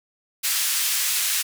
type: band-pass noise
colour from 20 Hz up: white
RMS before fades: -23 dBFS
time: 0.43-1.43 s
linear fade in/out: 20 ms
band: 1800 to 14000 Hz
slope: 12 dB/octave
effects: none